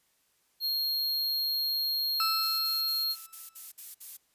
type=tone; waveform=square; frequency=4249 Hz; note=C8; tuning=26 cents sharp; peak=-28 dBFS; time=0.6-3.16 s; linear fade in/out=50 ms
type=tone with exponential decay; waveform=40% pulse; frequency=1318.5 Hz; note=E6; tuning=in tune; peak=-26 dBFS; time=2.2-3.68 s; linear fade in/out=1 ms; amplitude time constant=320 ms
type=noise bursts; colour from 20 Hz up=violet; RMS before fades=-41 dBFS; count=8; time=2.42-4.172 s; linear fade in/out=10 ms; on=170 ms; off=56 ms
effects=white hiss -71 dBFS RMS until 4.34 s + resampled to 32000 Hz